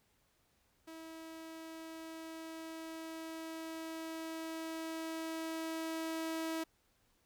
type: tone with level ramp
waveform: sawtooth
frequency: 323.6 Hz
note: E4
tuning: 32 cents flat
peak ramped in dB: -44 to -32 dBFS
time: 0.87-6.64 s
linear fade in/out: 10 ms
effects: pink hiss -74 dBFS RMS until 7.25 s